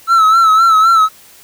triangle tone with vibrato, 1318.5 Hz, E6, in tune, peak -4 dBFS, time 0.07-1.09 s, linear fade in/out 50 ms, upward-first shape sine, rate 3.9 Hz, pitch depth 59 cents each way, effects white hiss -42 dBFS RMS until 1.43 s

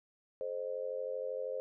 sine tone with amplitude modulation, 523.3 Hz, C5, in tune, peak -31 dBFS, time 0.41-1.6 s, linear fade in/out 0 ms, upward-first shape sine, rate 92.8 Hz, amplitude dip 95%, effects none

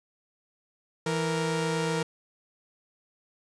sawtooth tone pair together, 164.81 / 466.2 Hz, E3 / A#4, 0 / 0 cents, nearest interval octave + tritone, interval 1800 cents, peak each -25 dBFS, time 1.06-2.03 s, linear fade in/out 5 ms, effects resampled to 22050 Hz

